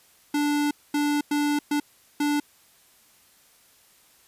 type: tone bursts at uneven times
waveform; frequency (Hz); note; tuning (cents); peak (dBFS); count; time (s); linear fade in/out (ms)
square; 292.8; D4; -5; -22; 5; 0.34-0.71 / 0.94-1.21 / 1.31-1.59 / 1.71-1.8 / 2.2-2.4; 5
effects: white hiss -58 dBFS RMS until 4.27 s + resampled to 32000 Hz